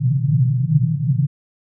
white band-pass noise, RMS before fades -17 dBFS, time 0-1.27 s, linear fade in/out 20 ms, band 120 to 160 Hz, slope 96 dB/octave, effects none

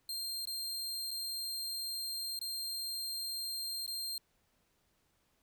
sawtooth tone with dropouts, 4186 Hz, C8, in tune, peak -34 dBFS, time 0.09-4.18 s, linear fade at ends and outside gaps 2 ms, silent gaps 0.454-0.472 / 1.108-1.112 / 2.391-2.413 / 3.864-3.877 s, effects pink hiss -75 dBFS RMS until 5.42 s

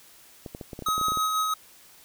clicks, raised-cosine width 2 ms, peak -23 dBFS, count 12, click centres 0.462 / 0.549 / 0.612 / 0.732 / 0.791 / 0.823 / 0.886 / 0.98 / 1.013 / 1.084 / 1.12 / 1.173 s
square tone with tremolo, 1269 Hz, D#6, 34 cents sharp, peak -23 dBFS, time 0.86-1.54 s, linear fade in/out 5 ms, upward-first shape sine, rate 6.1 Hz, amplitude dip 30%
effects white hiss -53 dBFS RMS until 2.04 s

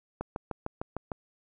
click train, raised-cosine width 1 ms, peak -19 dBFS, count 7, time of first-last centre 0.21-1.118 s, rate 6.61 Hz, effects none

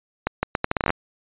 accelerating click train, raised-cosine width 0.5 ms, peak -5 dBFS, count 12, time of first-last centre 0.27-0.904 s, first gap 160 ms, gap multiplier 0.76, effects resampled to 8000 Hz

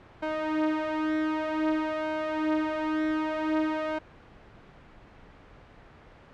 sawtooth tone with flanger, 311.1 Hz, D#4, in tune, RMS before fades -28 dBFS, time 0.22-3.99 s, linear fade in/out 10 ms, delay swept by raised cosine 1.3 to 5.9 ms, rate 0.53 Hz, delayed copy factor +0.65, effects pink hiss -51 dBFS RMS until 6.33 s + low-pass 2000 Hz 12 dB/octave

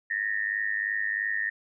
sine tone with amplitude modulation, 1835 Hz, A#6, 28 cents flat, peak -22 dBFS, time 0.1-1.5 s, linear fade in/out 10 ms, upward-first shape sine, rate 103 Hz, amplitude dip 90%, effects none

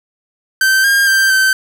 45% pulse tone with pitch steps, 1552 / 1612 / 1572 / 1545 Hz, G6 / G6 / G6 / G6, -18 / +48 / +4 / -26 cents, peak -9 dBFS, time 0.61-1.53 s, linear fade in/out 2 ms, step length 230 ms, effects none

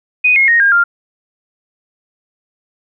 sine tone with pitch steps, 2489 / 2154 / 1864.6 / 1613.9 / 1396.9 Hz, D#7 / C7 / A#6 / G6 / F6, 0 / +50 / 0 / +50 / 0 cents, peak -7 dBFS, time 0.24-0.84 s, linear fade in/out 10 ms, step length 120 ms, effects none

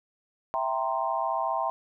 sine chord, C dominant seventh, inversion first, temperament equal, 659.3 / 784 / 932.3 / 1046.5 Hz, E5 / G5 / Bb5 / C6, 0 / 0 / 0 / 0 cents, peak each -31 dBFS, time 0.54-1.7 s, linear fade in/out 0 ms, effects none

